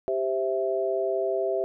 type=chord; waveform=sine; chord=C major; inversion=second; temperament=equal; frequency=392 / 523.3 / 659.3 Hz; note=G4 / C5 / E5; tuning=0 / 0 / 0 cents; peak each=-27 / -31 / -27 dBFS; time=0.08-1.64 s; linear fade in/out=0 ms; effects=none